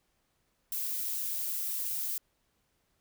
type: noise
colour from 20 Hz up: violet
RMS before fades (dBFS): -34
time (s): 0.72-2.18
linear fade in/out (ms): 2
effects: pink hiss -75 dBFS RMS until 3 s